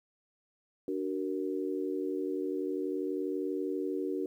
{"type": "chord", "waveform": "sine", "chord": "D augmented", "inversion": "none", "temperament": "equal with one note detuned", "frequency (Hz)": [293.7, 374.1, 466.2], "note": ["D4", "F#4", "A#4"], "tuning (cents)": [0, 19, 0], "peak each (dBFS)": [-35, -34, -38], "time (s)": [0.88, 4.26], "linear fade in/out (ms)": 2, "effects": ["11-bit"]}